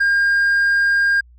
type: tone with hard clipping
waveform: triangle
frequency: 1610 Hz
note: G6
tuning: 46 cents sharp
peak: -12 dBFS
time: 0-1.21 s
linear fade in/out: 10 ms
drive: 1 dB
effects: added 60 Hz sine -44 dBFS peak until 1.38 s